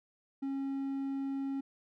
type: tone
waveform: triangle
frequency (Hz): 272.9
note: C#4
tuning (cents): -27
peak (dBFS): -31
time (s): 0.42-1.61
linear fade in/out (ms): 10
effects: none